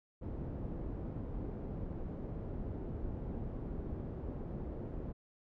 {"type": "low-pass noise", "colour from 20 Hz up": "pink", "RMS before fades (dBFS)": -41, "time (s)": [0.21, 5.13], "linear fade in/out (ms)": 20, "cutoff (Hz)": 420, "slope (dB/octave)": 12, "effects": []}